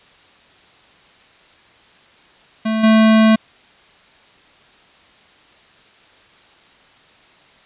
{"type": "tone with level steps", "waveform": "square", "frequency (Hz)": 220, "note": "A3", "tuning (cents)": 0, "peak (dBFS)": [-17, -9], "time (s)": [2.65, 3.36], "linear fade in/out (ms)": 10, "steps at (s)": 2.83, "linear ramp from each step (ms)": 10, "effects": ["white hiss -49 dBFS RMS until 7.65 s", "resampled to 8000 Hz"]}